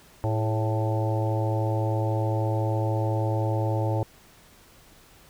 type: harmonic tone with a mistuned harmonic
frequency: 110 Hz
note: A2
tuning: in tune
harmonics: 1 / 3 / 4 / 5 / 6 / 7 / 8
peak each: -24 / -32 / -36 / -32 / -37 / -36 / -35 dBFS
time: 0.24-4.03 s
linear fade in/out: 0 ms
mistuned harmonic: 4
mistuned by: -65 cents
effects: pink hiss -54 dBFS RMS until 5.29 s